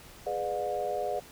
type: chord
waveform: sine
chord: G# diminished seventh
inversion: none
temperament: just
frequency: 415.3 / 498.4 / 598 / 717.6 Hz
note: G#4 / B4 / D5 / F5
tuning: 0 / +16 / +31 / +47 cents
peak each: -36 / -36 / -34 / -33 dBFS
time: 0.26-1.2 s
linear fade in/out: 10 ms
effects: pink hiss -51 dBFS RMS until 1.31 s